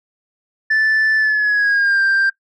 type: tone with pitch glide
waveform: sine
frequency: 1755 to 1581.7 Hz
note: A6 to G6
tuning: -5 to +15 cents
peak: -10 dBFS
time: 0.7-2.3 s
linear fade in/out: 10 ms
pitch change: -180 cents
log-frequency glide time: 1.17-2.02 s
effects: noise-tail reverb RT60 0.1 s tail -18 dB re dry + tanh soft clip ceiling -11 dBFS